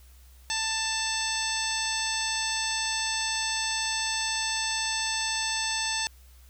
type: harmonic tone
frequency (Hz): 886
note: A5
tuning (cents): +12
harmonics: 1 / 2 / 3 / 4 / 5 / 6 / 7 / 9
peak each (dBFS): -35 / -35 / -35 / -35 / -35 / -35 / -35 / -35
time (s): 0.5-6.07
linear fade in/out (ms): 0
effects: added 63 Hz sine -50 dBFS peak until 6.49 s + white hiss -60 dBFS RMS until 6.49 s

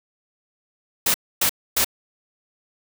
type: noise bursts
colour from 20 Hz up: white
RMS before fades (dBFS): -19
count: 3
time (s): 1.06-1.846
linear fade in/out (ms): 5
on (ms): 82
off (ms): 270
effects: none

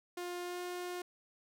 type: tone with pitch glide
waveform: sawtooth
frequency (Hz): 353.9 to 356.8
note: F4 to F4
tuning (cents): +23 to +37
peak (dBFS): -35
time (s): 0.17-1.02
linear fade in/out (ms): 5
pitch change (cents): +14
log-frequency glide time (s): 0.43-0.61
effects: none

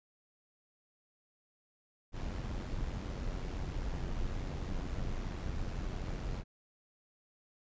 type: noise with amplitude modulation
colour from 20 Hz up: brown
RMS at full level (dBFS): -35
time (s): 2.12-6.44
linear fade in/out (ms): 50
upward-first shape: sine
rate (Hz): 91.9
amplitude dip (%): 50
effects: resampled to 16000 Hz

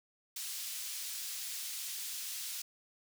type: high-pass noise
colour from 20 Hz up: pink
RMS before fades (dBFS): -41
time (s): 0.36-2.62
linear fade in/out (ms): 5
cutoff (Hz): 4000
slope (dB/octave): 12
effects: none

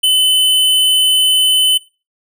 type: tone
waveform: square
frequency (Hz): 3027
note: F#7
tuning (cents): +39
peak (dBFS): -9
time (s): 0.03-1.78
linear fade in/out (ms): 10
effects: noise-tail reverb RT60 0.3 s tail -18 dB re dry

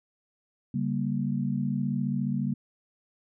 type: chord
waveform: sine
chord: G diminished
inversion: second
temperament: just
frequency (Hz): 141.12 / 196 / 235.2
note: Db3 / G3 / Bb3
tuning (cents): +31 / 0 / +16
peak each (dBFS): -30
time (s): 0.74-2.54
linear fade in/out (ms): 5
effects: none

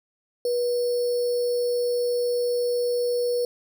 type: tone with sample-and-hold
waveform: sine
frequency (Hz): 486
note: B4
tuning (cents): -28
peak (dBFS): -21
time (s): 0.45-3.45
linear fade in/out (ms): 2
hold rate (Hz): 4900
effects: none

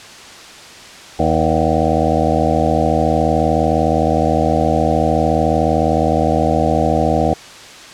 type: harmonic tone with a mistuned harmonic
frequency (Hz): 79.5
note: D#2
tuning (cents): +38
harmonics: 1 / 2 / 3 / 4 / 6 / 7 / 8 / 9 / 10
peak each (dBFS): -21 / -21 / -21 / -21 / -21 / -21 / -21 / -21 / -21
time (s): 1.19-7.34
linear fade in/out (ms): 5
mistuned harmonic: 10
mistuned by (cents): -57
effects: white hiss -36 dBFS RMS until 7.93 s + low-pass 6000 Hz 12 dB/octave

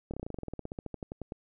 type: slowing click train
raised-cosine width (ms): 2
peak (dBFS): -24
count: 22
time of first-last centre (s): 0.11-1.321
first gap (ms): 27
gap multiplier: 1.07
effects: none

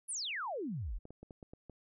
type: exponential sweep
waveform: sine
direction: down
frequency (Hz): 11175 to 35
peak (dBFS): -36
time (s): 0.08-0.99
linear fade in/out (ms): 20
type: clicks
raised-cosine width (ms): 2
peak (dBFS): -36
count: 7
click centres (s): 1.054 / 1.106 / 1.23 / 1.308 / 1.428 / 1.535 / 1.697
effects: none

